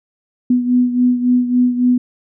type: beating tone pair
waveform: sine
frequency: 246.9 / 250.5 Hz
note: B3 / B3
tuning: 0 / +25 cents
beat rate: 3.6 Hz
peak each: -12 / -18 dBFS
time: 0.5-1.98 s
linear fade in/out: 5 ms
effects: none